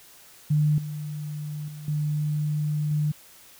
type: tone with level steps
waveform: sine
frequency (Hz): 150.1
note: D3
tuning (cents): +38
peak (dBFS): -18 / -30 / -36 / -23 / -21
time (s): 0.5-3.12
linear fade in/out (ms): 10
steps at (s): 0.78 / 1.68 / 1.88 / 2.91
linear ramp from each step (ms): 2
effects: white hiss -51 dBFS RMS until 3.59 s